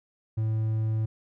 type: tone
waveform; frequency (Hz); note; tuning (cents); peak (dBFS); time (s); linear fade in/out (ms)
triangle; 110; A2; 0; -22; 0.37-1.06; 10
effects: none